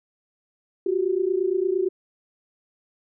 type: tone pair together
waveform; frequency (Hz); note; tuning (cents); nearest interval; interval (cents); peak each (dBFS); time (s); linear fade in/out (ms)
sine; 358.6 / 387.3; F4 / G4; +46 / -21; minor second; 133; -23; 0.86-1.89; 5
effects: none